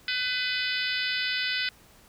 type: harmonic tone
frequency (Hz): 502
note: B4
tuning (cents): +28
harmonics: 3 / 4 / 5 / 6 / 7 / 8 / 9 / 10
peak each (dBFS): -32 / -33 / -34 / -35 / -35 / -36 / -37 / -37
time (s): 0.08-1.69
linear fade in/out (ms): 2
effects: pink hiss -56 dBFS RMS until 2.08 s